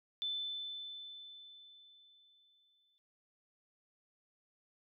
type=tone with exponential decay; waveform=sine; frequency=3520 Hz; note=A7; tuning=in tune; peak=-34 dBFS; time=0.22-2.98 s; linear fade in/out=0 ms; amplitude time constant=600 ms; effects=none